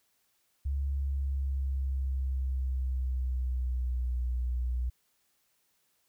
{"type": "tone with pitch glide", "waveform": "sine", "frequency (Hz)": [69.3, 61.38], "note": ["C#2", "B1"], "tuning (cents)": [0, -10], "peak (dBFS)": -28, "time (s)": [0.65, 4.9], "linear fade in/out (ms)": 10, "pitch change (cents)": -210, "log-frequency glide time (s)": [0.88, 4.18], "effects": ["white hiss -73 dBFS RMS until 6.08 s"]}